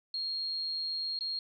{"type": "tone with dropouts", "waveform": "sine", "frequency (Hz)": 4253, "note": "C8", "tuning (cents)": 27, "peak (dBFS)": -32, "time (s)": [0.14, 1.39], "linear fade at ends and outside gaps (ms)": 2, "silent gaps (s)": [1.19, 1.208], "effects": []}